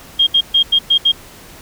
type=tone bursts at uneven times; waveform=sine; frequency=3230 Hz; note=G#7; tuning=49 cents flat; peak=-8 dBFS; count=6; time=0.19-0.27 / 0.34-0.41 / 0.54-0.63 / 0.72-0.79 / 0.9-0.98 / 1.05-1.12 s; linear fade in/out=10 ms; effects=pink hiss -39 dBFS RMS until 1.61 s